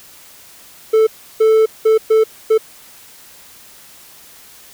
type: tone bursts at uneven times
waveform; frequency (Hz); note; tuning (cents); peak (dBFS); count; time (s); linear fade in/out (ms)
triangle; 440; A4; 0; -6; 5; 0.93-1.07 / 1.4-1.66 / 1.85-1.98 / 2.1-2.24 / 2.5-2.58; 10
effects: white hiss -42 dBFS RMS until 4.73 s